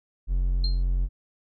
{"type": "tone", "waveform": "triangle", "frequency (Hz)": 44.6, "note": "F1", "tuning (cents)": 37, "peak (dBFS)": -19, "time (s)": [0.27, 1.09], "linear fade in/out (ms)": 50}
{"type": "tone with exponential decay", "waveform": "sine", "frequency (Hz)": 4186, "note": "C8", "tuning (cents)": 0, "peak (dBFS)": -26, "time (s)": [0.64, 0.83], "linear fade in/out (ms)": 2, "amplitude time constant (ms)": 40}
{"effects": []}